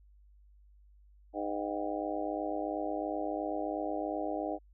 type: harmonic tone with a mistuned harmonic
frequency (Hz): 102.9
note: G#2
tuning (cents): -16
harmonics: 3 / 4 / 5 / 6 / 7 / 8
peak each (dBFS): -37 / -42 / -41 / -38 / -40 / -41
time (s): 1.33-4.59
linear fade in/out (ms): 50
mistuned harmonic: 8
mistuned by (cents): -75
effects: added 50 Hz sine -57 dBFS peak until 4.73 s